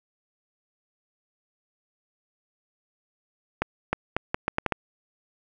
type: accelerating click train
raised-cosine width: 0.5 ms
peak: -8 dBFS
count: 8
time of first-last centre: 3.62-4.722 s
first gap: 310 ms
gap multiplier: 0.76
effects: none